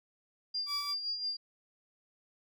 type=tone with tremolo; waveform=sine; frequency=4799 Hz; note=D8; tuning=37 cents sharp; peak=-31 dBFS; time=0.54-1.37 s; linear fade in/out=10 ms; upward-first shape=sine; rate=5.8 Hz; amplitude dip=55%
type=tone; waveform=sawtooth; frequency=1153 Hz; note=D6; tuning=32 cents flat; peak=-36 dBFS; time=0.66-0.95 s; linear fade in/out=50 ms
effects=none